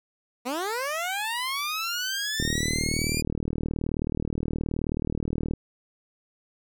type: linear sweep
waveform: 15% pulse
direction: up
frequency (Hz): 233.1 to 2436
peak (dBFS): -21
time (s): 0.45-3.22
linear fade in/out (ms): 20
type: click train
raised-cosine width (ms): 3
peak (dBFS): -15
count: 123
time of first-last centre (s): 2.4-5.536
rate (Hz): 38.9
effects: none